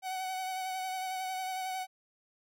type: tone with vibrato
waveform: 45% pulse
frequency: 750 Hz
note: F#5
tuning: 23 cents sharp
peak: -34 dBFS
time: 0.02-1.87 s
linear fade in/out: 50 ms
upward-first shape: sine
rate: 11 Hz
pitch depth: 22 cents each way
effects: none